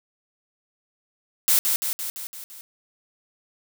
blue noise with echo, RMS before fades -18 dBFS, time 1.48-1.59 s, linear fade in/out 0 ms, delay 170 ms, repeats 6, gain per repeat -4 dB, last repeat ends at 2.61 s, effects none

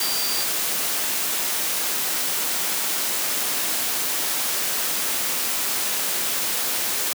sine tone in noise, 4699 Hz, D8, in tune, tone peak -27 dBFS, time 0.01-0.44 s, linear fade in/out 2 ms, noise white, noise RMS -24 dBFS, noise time 0-7.13 s, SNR -6 dB, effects high-pass 200 Hz 12 dB/octave

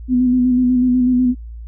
sine tone with vibrato, 250.5 Hz, B3, 25 cents sharp, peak -11 dBFS, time 0.08-1.35 s, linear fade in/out 50 ms, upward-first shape square, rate 8.1 Hz, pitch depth 24 cents each way, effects noise-tail reverb RT60 0.1 s tail -25 dB re dry + added 57 Hz sine -29 dBFS peak until 1.67 s

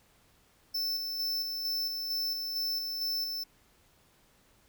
square tone with tremolo, 5300 Hz, E8, 9 cents sharp, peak -30 dBFS, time 0.74-3.44 s, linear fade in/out 10 ms, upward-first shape square, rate 2.2 Hz, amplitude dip 35%, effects pink hiss -65 dBFS RMS until 4.68 s

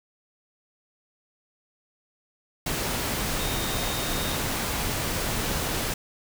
sine tone in noise, 3700 Hz, A#7, 14 cents flat, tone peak -36 dBFS, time 3.39-4.36 s, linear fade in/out 5 ms, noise pink, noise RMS -28 dBFS, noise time 2.66-5.94 s, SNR -11 dB, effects none

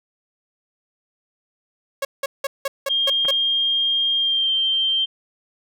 sawtooth tone bursts, 551 Hz, C#5, 11 cents flat, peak -17 dBFS, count 7, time 2.02-3.31 s, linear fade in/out 5 ms, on 30 ms, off 180 ms
sine tone with pitch glide, 3215 to 3147 Hz, G7 to G7, +43 to +6 cents, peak -17 dBFS, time 2.89-5.06 s, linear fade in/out 20 ms, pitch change -37 cents, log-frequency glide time 4.17-4.54 s
clicks, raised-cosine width 0.5 ms, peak -19 dBFS, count 2, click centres 3.249 / 3.255 s
effects none

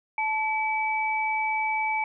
sine tone pair together, 872 / 2295 Hz, A5 / D7, -16 / -40 cents, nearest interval octave + perfect fourth, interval 1676 cents, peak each -26 / -27 dBFS, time 0.18-2.04 s, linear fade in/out 2 ms, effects none

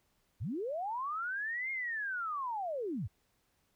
sine linear two-way sweep, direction up then down, 69.3 to 2151 to 69.3 Hz, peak -34 dBFS, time 0.4-3.08 s, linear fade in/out 20 ms, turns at 1.71 s, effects pink hiss -75 dBFS RMS until 3.75 s

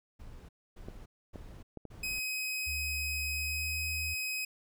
brown noise bursts, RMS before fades -48 dBFS, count 4, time 0.19-2.2 s, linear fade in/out 10 ms, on 300 ms, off 270 ms
clicks, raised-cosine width 2 ms, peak -29 dBFS, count 4, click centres 0.885 / 1.358 / 1.773 / 1.853 s
sawtooth tone, 2528 Hz, D#7, 27 cents sharp, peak -30 dBFS, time 2.03-4.45 s, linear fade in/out 5 ms
sine tone with pitch glide, 74.7 to 80.06 Hz, D2 to D#2, +30 to +50 cents, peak -38 dBFS, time 2.66-4.15 s, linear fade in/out 20 ms, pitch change +120 cents, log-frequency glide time 3.31-3.75 s
effects none

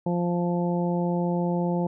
harmonic tone, 174.61 Hz, F3, in tune, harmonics 1 / 2 / 3 / 4 / 5, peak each -24 / -30 / -31 / -36 / -34 dBFS, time 0.06-1.87 s, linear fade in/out 5 ms, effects none

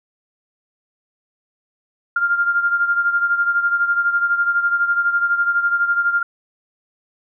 sine beating tone pair, 1396.9 / 1408.9 Hz, F6 / F6, 0 / +15 cents, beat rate 12 Hz, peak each -16 / -22 dBFS, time 2.16-6.23 s, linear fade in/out 5 ms, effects none

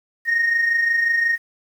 sine tone pair together, 1833 / 1858.6 Hz, A#6 / A#6, -30 / -6 cents, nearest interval unison, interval 24 cents, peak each -23 / -15 dBFS, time 0.25-1.38 s, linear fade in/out 50 ms, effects tanh soft clip ceiling -13 dBFS + 8-bit

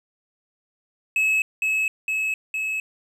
triangle tone with echo, 2582 Hz, E7, 37 cents flat, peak -16 dBFS, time 1.16-1.42 s, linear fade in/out 2 ms, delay 460 ms, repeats 3, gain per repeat -2 dB, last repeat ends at 2.8 s, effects none

